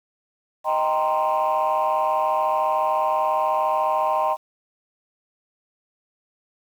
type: chord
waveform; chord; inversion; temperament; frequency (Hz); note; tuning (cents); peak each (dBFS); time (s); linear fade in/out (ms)
sine; C minor seventh; first; equal; 622.3 / 784 / 932.3 / 1046.5; Eb5 / G5 / Bb5 / C6; 0 / 0 / 0 / 0; -23; 0.64-4.37; 50
effects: tanh soft clip ceiling -13 dBFS + 8-bit